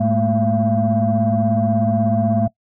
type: tone cluster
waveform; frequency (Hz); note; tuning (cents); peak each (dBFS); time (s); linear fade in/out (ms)
sine; 108.2 / 211.3 / 227.7 / 679; A2 / G#3 / A#3 / F5; -29 / +30 / -40 / -49; -19; 0-2.48; 10
effects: noise-tail reverb RT60 0.1 s tail -21 dB re dry + tanh soft clip ceiling -8 dBFS